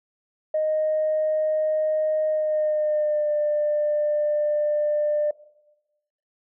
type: tone with pitch glide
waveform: sine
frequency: 620 to 596.8 Hz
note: D#5 to D5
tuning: -6 to +28 cents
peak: -19 dBFS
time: 0.54-5.31 s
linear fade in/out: 5 ms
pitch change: -66 cents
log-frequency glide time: 2.28-3.33 s
effects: noise-tail reverb RT60 1.0 s tail -19 dB re dry + tanh soft clip ceiling -15 dBFS